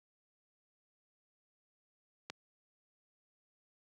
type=click; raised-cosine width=0.2 ms; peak=-23 dBFS; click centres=2.3 s; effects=high-pass 150 Hz 12 dB/octave